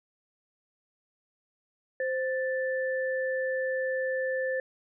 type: tone pair together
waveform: sine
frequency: 520.8 / 1760 Hz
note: C5 / A6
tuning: -8 / 0 cents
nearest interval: octave + major sixth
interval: 2108 cents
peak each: -28 / -33 dBFS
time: 2-4.6 s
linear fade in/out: 2 ms
effects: none